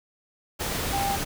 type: tone in noise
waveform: sine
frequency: 794 Hz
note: G5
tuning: 22 cents sharp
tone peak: -25 dBFS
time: 0.92-1.17 s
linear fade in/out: 20 ms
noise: pink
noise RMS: -29 dBFS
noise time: 0.59-1.25 s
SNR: +1 dB
effects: none